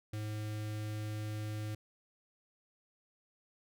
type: tone with notch filter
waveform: square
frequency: 106.8 Hz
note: G#2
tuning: 49 cents sharp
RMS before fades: -39 dBFS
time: 0.13-1.75 s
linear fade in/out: 5 ms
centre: 920 Hz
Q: 1.6
effects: none